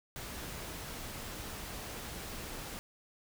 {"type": "noise", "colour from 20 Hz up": "pink", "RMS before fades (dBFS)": -43, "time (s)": [0.16, 2.79], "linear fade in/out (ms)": 0, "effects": []}